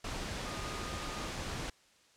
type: tone in noise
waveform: sine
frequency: 1228 Hz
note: D#6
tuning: 23 cents flat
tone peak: -46 dBFS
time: 0.46-1.27 s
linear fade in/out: 5 ms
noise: pink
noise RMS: -39 dBFS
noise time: 0.04-1.7 s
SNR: -10 dB
effects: white hiss -65 dBFS RMS until 2.16 s + low-pass 7000 Hz 12 dB/octave